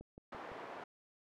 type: click train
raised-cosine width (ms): 2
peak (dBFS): -38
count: 4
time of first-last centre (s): 0.01-0.518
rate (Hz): 5.91
type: band-pass noise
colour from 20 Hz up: pink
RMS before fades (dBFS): -48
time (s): 0.32-0.84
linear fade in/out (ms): 5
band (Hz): 420 to 1400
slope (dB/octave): 12
effects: none